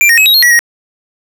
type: tone with pitch steps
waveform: square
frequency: 2366 / 1857 / 2562 / 3820 / 4249 / 1932 / 1882 Hz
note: D7 / A#6 / E7 / A#7 / C8 / B6 / A#6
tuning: +12 / -7 / -50 / +42 / +26 / -39 / +16 cents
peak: -5 dBFS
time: 0.01-0.591 s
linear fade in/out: 0 ms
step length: 83 ms
effects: none